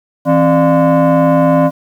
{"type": "tone with frequency modulation", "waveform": "sine", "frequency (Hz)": 164, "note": "E3", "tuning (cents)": -9, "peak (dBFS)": -5, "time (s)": [0.25, 1.71], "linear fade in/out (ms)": 50, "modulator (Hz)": 431, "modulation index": 1.6, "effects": ["tanh soft clip ceiling -5 dBFS", "7-bit"]}